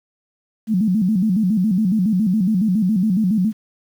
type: tone with vibrato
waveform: sine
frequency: 200 Hz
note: G3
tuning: 35 cents sharp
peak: -14 dBFS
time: 0.67-3.53 s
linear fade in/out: 50 ms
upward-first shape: square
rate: 7.2 Hz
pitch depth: 160 cents each way
effects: 8-bit